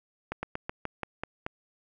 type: slowing click train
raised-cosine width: 0.5 ms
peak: -17 dBFS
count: 8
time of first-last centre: 0.32-1.465 s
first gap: 110 ms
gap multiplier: 1.13
effects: none